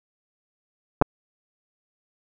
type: clicks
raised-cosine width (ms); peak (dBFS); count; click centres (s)
1; -3; 2; 1.015 / 1.022
effects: none